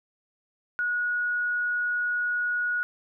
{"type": "tone", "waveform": "sine", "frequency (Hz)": 1455, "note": "F#6", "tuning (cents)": -29, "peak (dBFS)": -24, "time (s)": [0.79, 2.83], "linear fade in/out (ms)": 0, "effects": []}